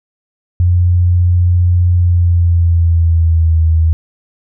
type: tone with pitch glide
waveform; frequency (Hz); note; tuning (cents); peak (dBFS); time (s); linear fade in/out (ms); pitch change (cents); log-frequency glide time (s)
sine; 88.5 to 80.69; F2 to E2; +23 to -36; -7; 0.6-3.93; 0; -159; 1.93-3.61
effects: none